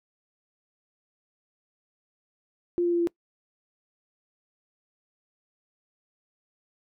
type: tone with pitch steps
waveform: sine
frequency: 349.2 / 346.6 / 344 / 341.4 Hz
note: F4 / F4 / F4 / F4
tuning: 0 / -13 / -26 / -39 cents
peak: -21 dBFS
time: 2.78-3.072 s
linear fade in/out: 0 ms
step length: 73 ms
effects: noise-tail reverb RT60 0.1 s tail -22 dB re dry